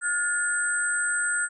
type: tone cluster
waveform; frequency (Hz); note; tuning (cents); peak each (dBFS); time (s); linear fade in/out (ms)
sine; 1431 / 1743 / 8150; F6 / A6 / C9; +42 / -17 / -47; -25 / -33 / -28; 0.01-1.49; 50
effects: none